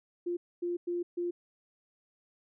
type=tone bursts at uneven times; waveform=sine; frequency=349.2 Hz; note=F4; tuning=in tune; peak=-30 dBFS; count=4; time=0.26-0.37 / 0.62-0.77 / 0.87-1.03 / 1.17-1.31 s; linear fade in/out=10 ms; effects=none